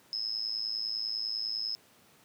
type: tone with amplitude modulation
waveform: sine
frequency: 5160 Hz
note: E8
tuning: 38 cents flat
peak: -27 dBFS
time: 0.13-1.75 s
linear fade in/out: 0 ms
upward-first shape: sine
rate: 110 Hz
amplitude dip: 100%
effects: pink hiss -61 dBFS RMS until 2.24 s + high-pass 150 Hz 12 dB/octave